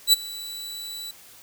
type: tone with ADSR envelope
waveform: sawtooth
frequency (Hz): 3951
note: B7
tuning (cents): 0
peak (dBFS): -8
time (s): 0.07-1.11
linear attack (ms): 59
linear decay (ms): 18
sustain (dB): -22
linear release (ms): 4
effects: white hiss -49 dBFS RMS until 1.42 s